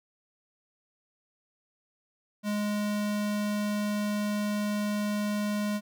square tone, 207.9 Hz, G#3, 2 cents sharp, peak -28 dBFS, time 2.43-5.81 s, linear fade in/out 50 ms, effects none

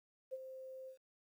sine tone with ADSR envelope, 523.3 Hz, C5, in tune, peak -38 dBFS, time 0.31-0.98 s, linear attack 25 ms, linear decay 35 ms, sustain -9 dB, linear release 100 ms, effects 12-bit

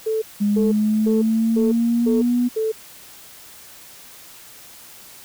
sine tone bursts, 440 Hz, A4, in tune, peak -18 dBFS, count 6, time 0.06-2.72 s, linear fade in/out 10 ms, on 160 ms, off 340 ms
sine linear sweep, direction up, 204.2 to 246.1 Hz, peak -15 dBFS, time 0.4-2.49 s, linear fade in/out 20 ms
effects tanh soft clip ceiling -8 dBFS + white hiss -43 dBFS RMS until 5.24 s

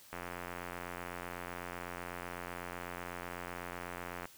click train, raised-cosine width 0.5 ms, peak -26 dBFS, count 364, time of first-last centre 0.13-4.255 s, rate 88 Hz, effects white hiss -58 dBFS RMS until 4.37 s

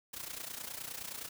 white noise with amplitude modulation, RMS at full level -40 dBFS, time 0.13-1.29 s, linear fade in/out 10 ms, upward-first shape sine, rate 29.6 Hz, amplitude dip 75%, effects none

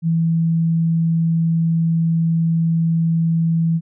sine tone, 164.7 Hz, E3, 1 cent flat, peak -14 dBFS, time 0.02-3.81 s, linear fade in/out 50 ms, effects none

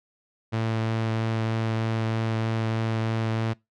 sawtooth tone, 112.1 Hz, A2, 33 cents sharp, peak -20 dBFS, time 0.52-3.54 s, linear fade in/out 20 ms, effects noise-tail reverb RT60 0.2 s tail -23 dB re dry + low-pass 4000 Hz 12 dB/octave

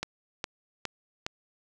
click train, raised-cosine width 0.2 ms, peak -14 dBFS, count 4, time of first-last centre 0.03-1.265 s, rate 2.43 Hz, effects none

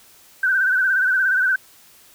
sine tone with vibrato, 1527 Hz, G6, 46 cents flat, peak -15 dBFS, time 0.43-1.56 s, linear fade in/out 5 ms, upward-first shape sine, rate 17 Hz, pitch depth 68 cents each way, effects white hiss -50 dBFS RMS until 2.14 s

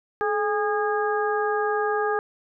harmonic tone with a mistuned harmonic, 409.4 Hz, G#4, 25 cents flat, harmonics 1 / 2 / 3 / 4, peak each -24 / -27 / -29 / -30 dBFS, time 0.21-2.19 s, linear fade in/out 0 ms, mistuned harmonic 1, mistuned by +69 cents, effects none

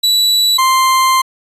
40% pulse tone pair in turn, 3940 / 1047.2 Hz, B7 / C6, -5 / +1 cents, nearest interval octave + major seventh, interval 2294 cents, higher first, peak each -8 dBFS, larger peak neither, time 0.03-0.58 / 0.58-1.22 s, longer second, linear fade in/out 10 ms, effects resampled to 32000 Hz

